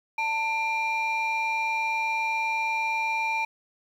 sine tone pair together, 892 / 2381 Hz, A5 / D7, +23 / +23 cents, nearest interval octave + perfect fourth, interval 1700 cents, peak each -25 dBFS, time 0.18-3.45 s, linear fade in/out 5 ms, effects tanh soft clip ceiling -21 dBFS + 9-bit

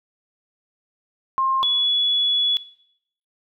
sine tone pair in turn, 1062 / 3398 Hz, C6 / G#7, +25 / +39 cents, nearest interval octave + minor sixth, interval 2014 cents, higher second, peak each -17 dBFS, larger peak neither, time 1.38-1.63 / 1.63-2.57 s, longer second, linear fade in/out 0 ms, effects noise-tail reverb RT60 0.7 s tail -18 dB re dry

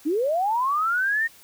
sine linear sweep, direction up, 277.6 to 1864.7 Hz, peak -20 dBFS, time 0.05-1.28 s, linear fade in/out 20 ms, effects white hiss -51 dBFS RMS until 1.43 s

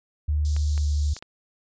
sine tone with pitch glide, 74.8 to 73.94 Hz, D2 to D2, +32 to +12 cents, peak -20 dBFS, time 0.28-1.14 s, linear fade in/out 10 ms, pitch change -20 cents, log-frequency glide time 0.7-0.91 s
white high-pass noise, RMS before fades -38 dBFS, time 0.45-1.19 s, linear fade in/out 0 ms, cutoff 3700 Hz, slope 48 dB/octave
clicks, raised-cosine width 0.3 ms, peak -23 dBFS, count 4, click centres 0.565 / 0.778 / 1.166 / 1.225 s
effects resampled to 16000 Hz

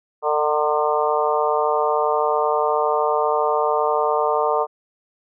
harmonic tone with a mistuned harmonic, 150.3 Hz, D3, 40 cents sharp, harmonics 3 / 4 / 5 / 6 / 7 / 8, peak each -22 / -23 / -24 / -25 / -25 / -26 dBFS, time 0.22-4.67 s, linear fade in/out 50 ms, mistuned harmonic 6, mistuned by +24 cents, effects none

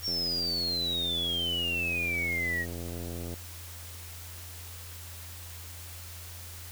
sine exponential sweep, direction down, 5588 to 1864.7 Hz, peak -28 dBFS, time 0.02-2.66 s, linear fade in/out 50 ms
click train, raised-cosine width 2 ms, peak -27 dBFS, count 281, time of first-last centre 0.08-3.34 s, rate 85.9 Hz
effects added 86 Hz sine -44 dBFS peak until 6.71 s + white hiss -46 dBFS RMS until 6.71 s

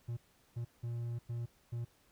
triangle tone bursts at uneven times, 118.2 Hz, A#2, 24 cents sharp, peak -34 dBFS, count 5, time 0.08-0.17 / 0.56-0.65 / 0.83-1.19 / 1.29-1.46 / 1.72-1.85 s, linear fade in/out 10 ms, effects pink hiss -69 dBFS RMS until 2.11 s

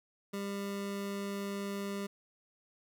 25% pulse tone, 199.7 Hz, G3, 32 cents sharp, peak -32 dBFS, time 0.33-2.07 s, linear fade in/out 10 ms, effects none

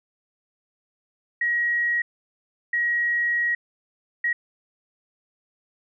sine tone bursts at uneven times, 1900 Hz, A#6, 33 cents sharp, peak -20 dBFS, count 3, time 1.41-2.02 / 2.73-3.55 / 4.24-4.33 s, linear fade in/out 5 ms, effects none

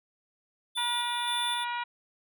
square tone with tremolo, 3520 Hz, A7, in tune, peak -30 dBFS, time 0.75-1.65 s, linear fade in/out 20 ms, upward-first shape square, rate 1.9 Hz, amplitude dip 35%
harmonic tone, 480 Hz, B4, 49 cents flat, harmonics 2 / 3 / 4 / 5 / 6 / 7 / 8, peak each -32 / -38 / -41 / -40 / -44 / -48 / -48 dBFS, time 0.77-1.84 s, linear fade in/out 10 ms
effects none

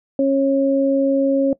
sine tone pair together, 273.4 / 546.8 Hz, C#4 / C#5, -24 / -24 cents, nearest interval octave, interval 1200 cents, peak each -16 dBFS, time 0.19-1.53 s, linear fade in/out 2 ms, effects noise-tail reverb RT60 0.1 s tail -19 dB re dry

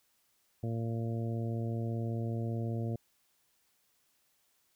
harmonic tone, 114.8 Hz, A#2, 26 cents flat, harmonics 1 / 2 / 3 / 4 / 5 / 6, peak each -33 / -39 / -43 / -45 / -47 / -49 dBFS, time 0.63-2.96 s, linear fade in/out 5 ms, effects white hiss -73 dBFS RMS until 4.75 s

